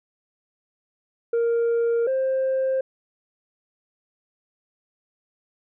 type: tone pair in turn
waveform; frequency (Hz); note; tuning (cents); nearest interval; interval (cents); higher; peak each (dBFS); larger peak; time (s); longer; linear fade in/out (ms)
sine; 466.2 / 527.5; A#4 / C5; 0 / +14; major second; 214; second; -16 / -18; first; 1.33-2.07 / 2.07-2.81; neither; 5
effects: tanh soft clip ceiling -18 dBFS